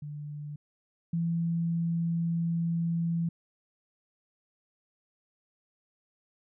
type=tone pair in turn; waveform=sine; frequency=147.8 / 167.73 Hz; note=D3 / E3; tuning=+11 / +30 cents; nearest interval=major second; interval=219 cents; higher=second; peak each=-36 / -26 dBFS; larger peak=second; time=0.02-0.56 / 1.13-3.29 s; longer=second; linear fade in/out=5 ms; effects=none